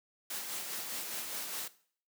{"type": "noise with tremolo", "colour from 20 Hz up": "white", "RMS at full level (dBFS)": -38, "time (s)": [0.3, 1.68], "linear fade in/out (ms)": 5, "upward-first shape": "sine", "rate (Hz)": 4.9, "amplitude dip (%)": 35, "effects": ["noise-tail reverb RT60 0.5 s tail -17 dB re dry", "high-pass 200 Hz 12 dB/octave"]}